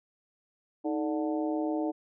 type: harmonic tone with a mistuned harmonic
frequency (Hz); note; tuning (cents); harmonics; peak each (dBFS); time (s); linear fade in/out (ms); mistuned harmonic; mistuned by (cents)
146.83; D3; 0; 2 / 3 / 4 / 5 / 6; -29 / -37 / -36 / -38 / -43; 0.84-1.92; 20; 2; +110
effects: none